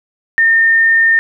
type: tone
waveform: sine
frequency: 1818 Hz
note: A#6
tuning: 44 cents flat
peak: -7 dBFS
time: 0.38-1.19 s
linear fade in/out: 0 ms
effects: none